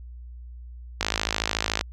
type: click train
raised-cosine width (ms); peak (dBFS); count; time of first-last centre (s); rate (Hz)
0.2; -5; 44; 1.01-1.811; 53.7
effects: added 60 Hz sine -38 dBFS peak until 1.92 s